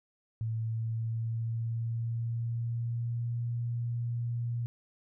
sine tone with pitch glide, 112.5 to 118.57 Hz, A2 to A#2, +39 to +30 cents, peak -30 dBFS, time 0.41-4.66 s, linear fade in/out 0 ms, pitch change +91 cents, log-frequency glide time 0.59-3.41 s, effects none

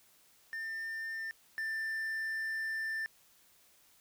triangle tone pair in turn, 1799 / 1780.4 Hz, A6 / A6, +38 / +20 cents, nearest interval unison, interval 18 cents, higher first, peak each -35 / -32 dBFS, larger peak second, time 0.53-1.31 / 1.58-3.06 s, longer second, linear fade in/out 0 ms, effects white hiss -65 dBFS RMS until 4 s

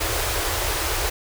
pink band-stop noise, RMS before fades -24 dBFS, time 0-1.1 s, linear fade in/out 10 ms, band 110 to 330 Hz, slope 48 dB/octave, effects none

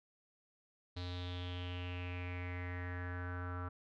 square tone with low-pass filter sweep, 89.3 Hz, F2, 39 cents sharp, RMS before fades -42 dBFS, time 0.96-3.69 s, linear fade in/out 10 ms, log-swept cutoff 4100 to 1300 Hz, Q 6.1, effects none

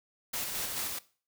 white noise with tremolo, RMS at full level -34 dBFS, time 0.33-0.99 s, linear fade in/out 10 ms, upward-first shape square, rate 4.6 Hz, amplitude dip 30%, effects noise-tail reverb RT60 0.4 s tail -19 dB re dry

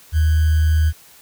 sine tone with sample-and-hold, 78.4 Hz, D#2, 14 cents sharp, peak -12 dBFS, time 0.12-0.93 s, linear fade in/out 50 ms, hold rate 1575 Hz, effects white hiss -47 dBFS RMS until 1.21 s

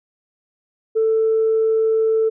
sine tone, 443.4 Hz, A4, 13 cents sharp, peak -13 dBFS, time 0.95-2.3 s, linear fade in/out 20 ms, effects tanh soft clip ceiling -10 dBFS

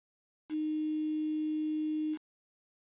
sine tone with quantisation, 308.2 Hz, D#4, 16 cents flat, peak -30 dBFS, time 0.49-2.18 s, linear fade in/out 50 ms, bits 8, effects resampled to 8000 Hz

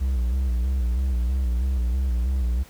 triangle tone with vibrato, 62.7 Hz, B1, 27 cents sharp, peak -18 dBFS, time 0-2.64 s, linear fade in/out 20 ms, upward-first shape square, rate 3.1 Hz, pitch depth 79 cents each way, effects pink hiss -50 dBFS RMS until 2.69 s

